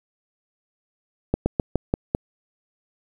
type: slowing click train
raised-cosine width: 2 ms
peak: -6 dBFS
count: 6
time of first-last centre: 1.34-2.149 s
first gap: 120 ms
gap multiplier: 1.15
effects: 8-bit